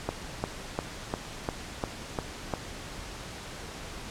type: click train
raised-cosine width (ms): 1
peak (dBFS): -14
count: 8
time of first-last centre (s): 0.09-2.538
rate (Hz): 2.86
effects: pink hiss -41 dBFS RMS until 4.1 s + low-pass 8000 Hz 12 dB/octave